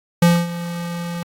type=tone with ADSR envelope; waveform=square; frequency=171.9 Hz; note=F3; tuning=27 cents flat; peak=-9 dBFS; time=0.22-1.23 s; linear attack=5 ms; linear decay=240 ms; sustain=-16 dB; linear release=4 ms; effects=AAC 48 kbps